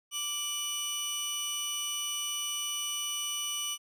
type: tone pair together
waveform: 20% pulse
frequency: 1174.7 / 2960 Hz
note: D6 / F#7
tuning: 0 / 0 cents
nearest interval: octave + major third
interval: 1600 cents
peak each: -38 / -27 dBFS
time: 0.11-3.78 s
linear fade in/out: 50 ms
effects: none